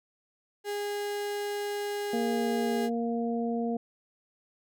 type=tone; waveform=35% pulse; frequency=410 Hz; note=G#4; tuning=22 cents flat; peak=-29 dBFS; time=0.64-2.9 s; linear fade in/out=50 ms
type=harmonic tone; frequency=233.1 Hz; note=A#3; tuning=in tune; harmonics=1 / 2 / 3; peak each=-29 / -33 / -36 dBFS; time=2.13-3.77 s; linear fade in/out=5 ms
effects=none